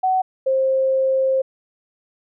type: tone pair in turn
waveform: sine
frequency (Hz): 750 / 529.5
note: F#5 / C5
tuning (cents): +23 / +21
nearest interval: tritone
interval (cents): 602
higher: first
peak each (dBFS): -15 / -15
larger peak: neither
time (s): 0.03-0.22 / 0.46-1.42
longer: second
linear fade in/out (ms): 10
effects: none